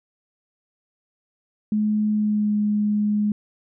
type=tone with pitch glide; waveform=sine; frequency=212.2 to 209 Hz; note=G#3 to G#3; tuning=+38 to +11 cents; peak=-18 dBFS; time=1.72-3.32 s; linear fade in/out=2 ms; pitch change=-27 cents; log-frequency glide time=2.11-2.55 s; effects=none